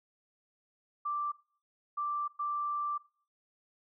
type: tone bursts at uneven times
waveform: sine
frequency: 1174.7 Hz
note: D6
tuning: in tune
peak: -31 dBFS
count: 3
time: 1.05-1.32 / 1.97-2.28 / 2.39-2.98 s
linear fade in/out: 10 ms
effects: noise-tail reverb RT60 0.5 s tail -22 dB re dry